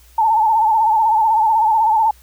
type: tone with vibrato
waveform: sine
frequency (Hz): 880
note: A5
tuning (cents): 0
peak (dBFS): -11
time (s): 0.18-2.11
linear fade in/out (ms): 5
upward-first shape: sine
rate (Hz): 16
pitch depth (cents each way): 73
effects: added 60 Hz sine -46 dBFS peak until 2.22 s + white hiss -51 dBFS RMS until 2.22 s